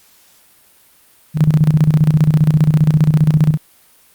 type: tone with tremolo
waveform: sine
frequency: 153.7 Hz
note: D#3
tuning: 21 cents flat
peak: -6 dBFS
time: 1.34-3.58 s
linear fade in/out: 50 ms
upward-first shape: square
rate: 15 Hz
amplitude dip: 70%
effects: white hiss -50 dBFS RMS until 4.14 s + Opus 48 kbps